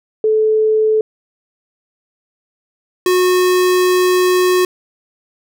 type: tone pair in turn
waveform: sine / square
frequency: 434.6 / 364.5 Hz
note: A4 / F#4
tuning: -21 / -26 cents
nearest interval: minor third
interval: 305 cents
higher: first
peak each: -10 / -11 dBFS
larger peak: first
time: 0.24-1.01 / 3.06-4.65 s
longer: second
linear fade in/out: 2 ms
effects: none